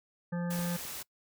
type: harmonic tone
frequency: 173.9 Hz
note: F3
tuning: 7 cents flat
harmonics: 1 / 3 / 5 / 7 / 9 / 10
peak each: -31 / -41 / -47 / -51 / -50 / -50 dBFS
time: 0.32-0.77 s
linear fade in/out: 10 ms
type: noise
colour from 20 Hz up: white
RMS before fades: -41 dBFS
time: 0.5-1.03 s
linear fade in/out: 10 ms
type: clicks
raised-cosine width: 2 ms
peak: -34 / -36 dBFS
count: 2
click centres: 0.591 / 0.852 s
effects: noise-tail reverb RT60 0.1 s tail -23 dB re dry